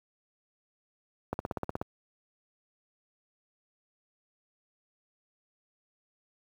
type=click train; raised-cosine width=1 ms; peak=-17 dBFS; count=9; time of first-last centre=1.33-1.815 s; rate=16.5 Hz; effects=high-pass 60 Hz 12 dB/octave + 9-bit